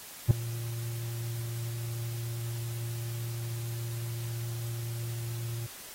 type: tone with ADSR envelope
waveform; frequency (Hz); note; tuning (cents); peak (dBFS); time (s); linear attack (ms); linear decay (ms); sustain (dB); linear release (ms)
triangle; 116.54; A#2; 0; -11; 0.28-5.67; 28; 5; -20; 10
effects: white hiss -46 dBFS RMS until 5.94 s + AAC 48 kbps